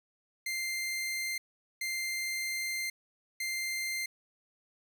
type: tone bursts at uneven times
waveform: sawtooth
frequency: 2093 Hz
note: C7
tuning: in tune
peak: -29 dBFS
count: 3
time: 0.46-1.38 / 1.81-2.9 / 3.4-4.06 s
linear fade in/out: 5 ms
effects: 11-bit